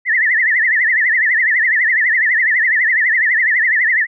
sine tone with vibrato, 1896 Hz, A#6, 29 cents sharp, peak -11 dBFS, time 0.05-4.07 s, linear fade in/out 50 ms, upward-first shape triangle, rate 12 Hz, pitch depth 190 cents each way, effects none

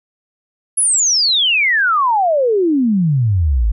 sine exponential sweep, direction down, 10900 to 48.86 Hz, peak -11 dBFS, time 0.77-3.72 s, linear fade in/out 10 ms, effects none

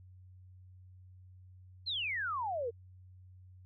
sine exponential sweep, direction down, 4282 to 440 Hz, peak -33 dBFS, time 1.86-2.71 s, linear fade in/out 20 ms, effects added 92 Hz sine -53 dBFS peak until 3.65 s

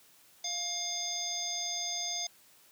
harmonic tone with a mistuned harmonic, 709 Hz, F5, 26 cents sharp, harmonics 1 / 3 / 5 / 7 / 9, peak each -43 / -46 / -39 / -38 / -36 dBFS, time 0.44-2.27 s, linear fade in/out 5 ms, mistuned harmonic 1, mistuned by -22 cents, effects white hiss -61 dBFS RMS until 2.71 s + high-pass 80 Hz 12 dB/octave

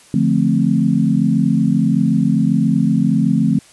sine chord, D minor seventh, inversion none, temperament equal, 146.83 / 174.61 / 220 / 261.6 Hz, D3 / F3 / A3 / C4, 0 / 0 / 0 / 0 cents, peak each -19 / -17 / -16 / -18 dBFS, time 0.14-3.59 s, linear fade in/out 2 ms, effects white hiss -46 dBFS RMS until 3.72 s + resampled to 24000 Hz

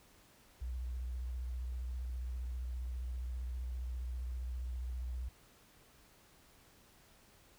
sine tone with vibrato, 61.9 Hz, B1, 5 cents sharp, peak -37 dBFS, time 0.61-5.29 s, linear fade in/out 10 ms, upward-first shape sine, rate 15 Hz, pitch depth 60 cents each way, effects pink hiss -64 dBFS RMS until 7.58 s

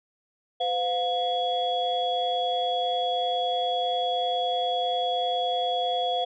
sine tone cluster, 508 / 710 / 3351 Hz, B4 / F5 / G#7, +49 / +28 / +15 cents, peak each -29 / -25 / -30 dBFS, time 0.6-6.25 s, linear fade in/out 10 ms, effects tanh soft clip ceiling -15 dBFS

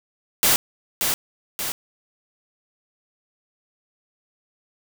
white noise with echo, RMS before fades -17 dBFS, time 0.43-0.56 s, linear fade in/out 0 ms, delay 580 ms, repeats 2, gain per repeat -5 dB, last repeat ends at 1.72 s, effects none

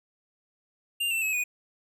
square tone with pitch steps, 2794 / 2682 / 2574 / 2471 Hz, F7 / E7 / E7 / D#7, 0 / +29 / -42 / -13 cents, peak -26 dBFS, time 1-1.44 s, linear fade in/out 10 ms, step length 110 ms, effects none

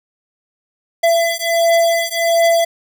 square beating tone pair, 671 / 672.4 Hz, E5 / E5, +31 / +34 cents, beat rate 1.4 Hz, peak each -16 dBFS, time 1.03-2.65 s, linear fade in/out 10 ms, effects none

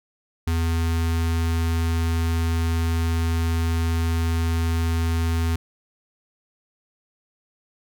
square tone with notch filter, 82.6 Hz, E2, 4 cents sharp, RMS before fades -22 dBFS, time 0.47-5.56 s, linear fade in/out 5 ms, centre 580 Hz, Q 1.7, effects none

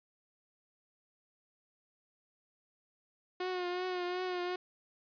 sawtooth tone with vibrato, 361.6 Hz, F#4, 40 cents flat, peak -30 dBFS, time 3.4-4.56 s, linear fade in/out 5 ms, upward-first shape triangle, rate 2.7 Hz, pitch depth 43 cents each way, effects resampled to 11025 Hz

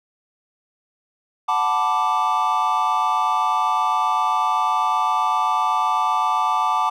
triangle chord, B minor seventh, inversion second, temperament equal, 740 / 880 / 987.8 / 1174.7 Hz, F#5 / A5 / B5 / D6, 0 / 0 / 0 / 0 cents, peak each -23 / -20 / -24 / -19 dBFS, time 1.48-6.9 s, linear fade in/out 10 ms, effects none

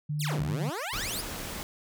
sine tone, 149.6 Hz, D3, 32 cents sharp, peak -28 dBFS, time 0.09-0.7 s, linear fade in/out 10 ms
15% pulse exponential two-way sweep, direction down then up, 5550 to 59.2 to 5550 Hz, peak -26 dBFS, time 0.19-1.22 s, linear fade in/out 20 ms, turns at 0.42 s
pink noise, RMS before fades -37 dBFS, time 0.93-1.63 s, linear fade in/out 0 ms
effects none

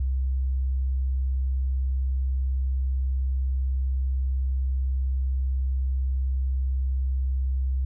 sine tone, 65.41 Hz, C2, in tune, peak -22 dBFS, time 0-7.85 s, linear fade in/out 5 ms, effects none

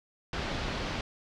pink low-pass noise, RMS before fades -34 dBFS, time 0.33-1.01 s, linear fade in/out 2 ms, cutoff 4800 Hz, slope 24 dB/octave, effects none

